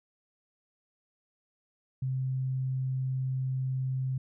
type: tone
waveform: sine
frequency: 130.81 Hz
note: C3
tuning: in tune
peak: -28 dBFS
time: 2.02-4.18 s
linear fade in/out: 5 ms
effects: none

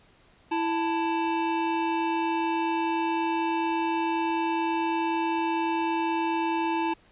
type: tone pair together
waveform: square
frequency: 331 / 883.7 Hz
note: E4 / A5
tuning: +7 / +7 cents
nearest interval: octave + perfect fourth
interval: 1700 cents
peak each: -28 dBFS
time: 0.51-6.94 s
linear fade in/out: 10 ms
effects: pink hiss -59 dBFS RMS until 7.11 s + resampled to 8000 Hz

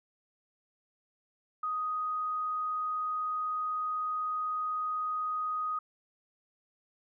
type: tone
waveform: sine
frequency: 1248 Hz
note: D#6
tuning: 5 cents sharp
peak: -30 dBFS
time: 1.63-5.79 s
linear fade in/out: 5 ms
effects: none

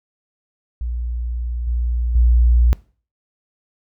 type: tone with level steps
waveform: sine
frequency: 59.5 Hz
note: A#1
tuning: 36 cents sharp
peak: -21 / -17 / -10 dBFS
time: 0.81-2.73 s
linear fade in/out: 0 ms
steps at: 1.67 / 2.15 s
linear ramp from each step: 5 ms
effects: noise-tail reverb RT60 0.4 s tail -21 dB re dry

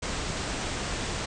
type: low-pass noise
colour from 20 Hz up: pink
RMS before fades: -32 dBFS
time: 0.02-1.26 s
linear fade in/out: 10 ms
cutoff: 8600 Hz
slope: 96 dB/octave
effects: none

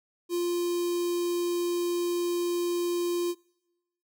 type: tone with notch filter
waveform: square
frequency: 348.7 Hz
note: F4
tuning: 3 cents flat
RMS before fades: -28 dBFS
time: 0.29-3.35 s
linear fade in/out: 50 ms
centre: 1600 Hz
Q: 0.54
effects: noise-tail reverb RT60 1.0 s tail -25 dB re dry

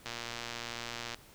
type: click train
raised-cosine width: 0.2 ms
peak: -21 dBFS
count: 129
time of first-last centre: 0.06-1.145 s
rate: 118 Hz
effects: pink hiss -57 dBFS RMS until 1.34 s

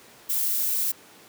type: noise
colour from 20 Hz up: violet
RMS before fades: -25 dBFS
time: 0.29-0.92 s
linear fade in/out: 10 ms
effects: pink hiss -50 dBFS RMS until 1.28 s + high-pass 200 Hz 12 dB/octave

